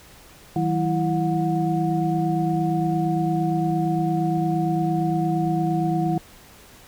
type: tone cluster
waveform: sine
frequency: 161.1 / 189.8 / 330.5 / 727 Hz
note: E3 / F#3 / E4 / F#5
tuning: -39 / +44 / +5 / -31 cents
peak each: -23 / -29 / -24 / -26 dBFS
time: 0.56-6.18 s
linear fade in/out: 2 ms
effects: pink hiss -48 dBFS RMS until 6.87 s